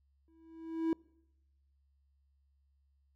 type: tone with exponential growth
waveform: triangle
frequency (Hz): 325.9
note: E4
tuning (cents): -20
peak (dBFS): -24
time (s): 0.28-0.93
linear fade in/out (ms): 1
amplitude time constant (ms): 140
effects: noise-tail reverb RT60 0.9 s tail -26 dB re dry + added 69 Hz sine -69 dBFS peak until 3.15 s